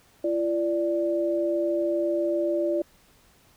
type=tone pair together; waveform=sine; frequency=340.3 / 587.3 Hz; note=F4 / D5; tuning=-45 / 0 cents; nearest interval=major sixth; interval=945 cents; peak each=-25 dBFS; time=0.24-2.82 s; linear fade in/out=5 ms; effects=pink hiss -59 dBFS RMS until 3.56 s